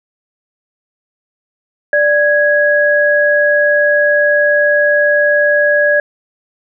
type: tone pair together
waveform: sine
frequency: 588.5 / 1661.2 Hz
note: D5 / G#6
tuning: +3 / 0 cents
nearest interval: octave + tritone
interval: 1797 cents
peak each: -11 dBFS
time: 1.93-6 s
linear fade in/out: 2 ms
effects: none